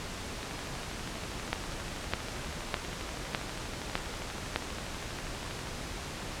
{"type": "two click trains", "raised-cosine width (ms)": 0.3, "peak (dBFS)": [-11, -24], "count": [6, 66], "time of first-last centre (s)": [[1.53, 4.56], [0.43, 5.672]], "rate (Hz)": [1.65, 12.4], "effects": ["pink hiss -39 dBFS RMS until 6.4 s", "low-pass 8000 Hz 12 dB/octave"]}